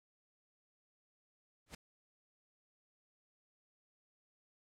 pink noise with exponential growth, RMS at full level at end -42 dBFS, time 1.66-1.75 s, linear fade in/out 5 ms, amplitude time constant 18 ms, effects low-pass 10000 Hz 12 dB/octave

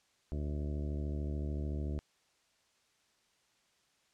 harmonic tone with a mistuned harmonic, 73.6 Hz, D2, 4 cents sharp, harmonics 1 / 2 / 3 / 4 / 5 / 6 / 7 / 8 / 9, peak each -35 / -42 / -45 / -46 / -48 / -55 / -55 / -57 / -56 dBFS, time 0.32-1.99 s, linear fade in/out 0 ms, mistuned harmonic 9, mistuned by -32 cents, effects white hiss -72 dBFS RMS until 4.13 s + low-pass 7000 Hz 12 dB/octave

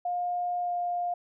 sine tone with pitch glide, 710 to 705.1 Hz, F5 to F5, +28 to +16 cents, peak -27 dBFS, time 0.05-1.14 s, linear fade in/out 5 ms, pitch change -12 cents, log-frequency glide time 0.61-0.73 s, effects none

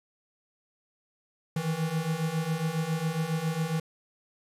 square beating tone pair, 156.2 / 163.5 Hz, D#3 / E3, +7 / -14 cents, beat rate 7.3 Hz, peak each -33 / -30 dBFS, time 1.56-3.8 s, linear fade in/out 5 ms, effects resampled to 32000 Hz + 9-bit

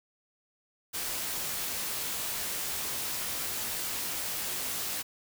white noise with comb filter, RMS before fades -34 dBFS, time 0.93-5.03 s, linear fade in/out 20 ms, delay 18 ms, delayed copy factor -0.5, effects none

